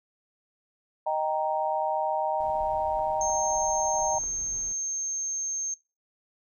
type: chord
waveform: sine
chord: Eb major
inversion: none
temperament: equal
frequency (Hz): 622.3 / 784 / 932.3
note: Eb5 / G5 / Bb5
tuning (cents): 0 / 0 / 0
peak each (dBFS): -29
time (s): 1.06-4.19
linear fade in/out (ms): 10
type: noise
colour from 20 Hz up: brown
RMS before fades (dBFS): -46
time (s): 2.4-4.73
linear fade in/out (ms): 5
type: clicks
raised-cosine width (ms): 1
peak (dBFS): -32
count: 4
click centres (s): 2.992 / 3.299 / 3.992 / 4.238
type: tone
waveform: sine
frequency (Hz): 6380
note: G8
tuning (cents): +30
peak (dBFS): -27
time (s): 3.21-5.74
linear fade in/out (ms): 2
effects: noise-tail reverb RT60 0.3 s tail -25 dB re dry